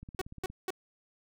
click train, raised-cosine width 5 ms, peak -33 dBFS, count 9, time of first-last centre 0.03-0.501 s, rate 17 Hz
sawtooth tone bursts, 374.3 Hz, F#4, 20 cents sharp, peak -28 dBFS, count 3, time 0.19-0.705 s, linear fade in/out 2 ms, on 25 ms, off 220 ms
effects none

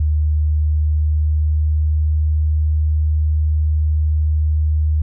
sine tone with pitch glide, 76 to 76.71 Hz, D#2 to D#2, -40 to -24 cents, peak -13 dBFS, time 0-5.02 s, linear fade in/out 5 ms, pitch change +16 cents, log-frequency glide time 0.4-2.16 s, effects none

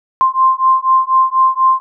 sine beating tone pair, 1046.5 / 1050.6 Hz, C6 / C6, 0 / +7 cents, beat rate 4.1 Hz, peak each -12 dBFS, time 0.21-1.8 s, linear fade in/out 0 ms, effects none

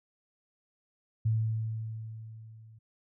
sine tone with level ramp, 110.9 Hz, A2, 14 cents sharp, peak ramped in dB -23 to -51 dBFS, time 1.25-2.79 s, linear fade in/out 10 ms, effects none

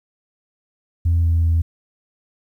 sine tone with pitch steps, 84.2 / 83.1 / 82.6 Hz, E2 / E2 / E2, +37 / +15 / +4 cents, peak -12 dBFS, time 1.05-1.62 s, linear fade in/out 10 ms, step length 190 ms, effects tanh soft clip ceiling -11 dBFS + 9-bit

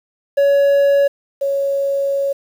triangle / sine tone pair in turn, 562 / 555.2 Hz, C#5 / C#5, +24 / +3 cents, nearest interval unison, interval 21 cents, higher first, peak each -8 / -15 dBFS, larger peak first, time 0.37-1.08 / 1.41-2.33 s, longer second, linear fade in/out 10 ms, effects 7-bit

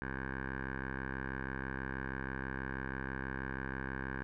10% pulse tone with low-pass filter, 66.2 Hz, C2, 21 cents sharp, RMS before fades -40 dBFS, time 0.02-4.23 s, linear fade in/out 0 ms, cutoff 1600 Hz, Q 6.2, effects none

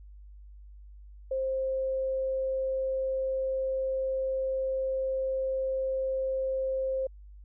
sine tone, 528 Hz, C5, 16 cents sharp, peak -27 dBFS, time 1.31-7.07 s, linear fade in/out 5 ms, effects added 50 Hz sine -46 dBFS peak until 7.44 s

